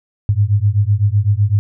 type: beating tone pair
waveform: sine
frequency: 99 / 106.9 Hz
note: G2 / A2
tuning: +18 / -49 cents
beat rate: 7.9 Hz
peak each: -14 dBFS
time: 0.29-1.59 s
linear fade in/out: 0 ms
effects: none